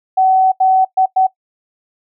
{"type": "tone bursts at uneven times", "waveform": "sine", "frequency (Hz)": 756, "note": "F#5", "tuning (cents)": 37, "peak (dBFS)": -8, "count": 4, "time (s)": [[0.17, 0.52], [0.6, 0.85], [0.97, 1.06], [1.16, 1.27]], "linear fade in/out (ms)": 10, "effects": ["noise-tail reverb RT60 0.1 s tail -19 dB re dry"]}